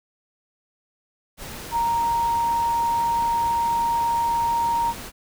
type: tone in noise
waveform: sine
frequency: 932 Hz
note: A#5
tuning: 1 cent flat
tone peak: -19 dBFS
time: 1.71-4.94 s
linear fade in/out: 50 ms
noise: pink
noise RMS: -36 dBFS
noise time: 1.37-5.12 s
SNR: +14 dB
effects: none